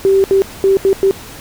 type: tone bursts at uneven times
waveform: sine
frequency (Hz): 388.6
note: G4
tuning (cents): -15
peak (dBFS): -7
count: 5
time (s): 0.05-0.24 / 0.31-0.42 / 0.64-0.77 / 0.85-0.93 / 1.03-1.11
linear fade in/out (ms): 0
effects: pink hiss -33 dBFS RMS until 1.4 s